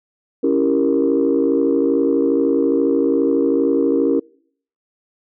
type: chord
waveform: sine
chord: C# diminished seventh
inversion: none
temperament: equal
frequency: 277.2 / 329.6 / 392 / 466.2 Hz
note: C#4 / E4 / G4 / Bb4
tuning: 0 / 0 / 0 / 0 cents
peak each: -17 / -19 / -20 / -18 dBFS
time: 0.43-4.2 s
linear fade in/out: 10 ms
effects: noise-tail reverb RT60 0.6 s tail -26 dB re dry + tanh soft clip ceiling -6 dBFS